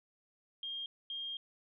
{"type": "tone bursts at uneven times", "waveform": "sine", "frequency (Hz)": 3219, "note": "G7", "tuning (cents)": 45, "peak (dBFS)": -38, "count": 2, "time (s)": [[0.63, 0.86], [1.1, 1.37]], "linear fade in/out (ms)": 2, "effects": []}